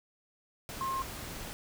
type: tone in noise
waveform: sine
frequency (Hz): 1065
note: C6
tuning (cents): +30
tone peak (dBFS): -31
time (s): 0.81-1.02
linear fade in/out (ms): 0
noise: pink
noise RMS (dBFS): -42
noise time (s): 0.69-1.53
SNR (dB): +8
effects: none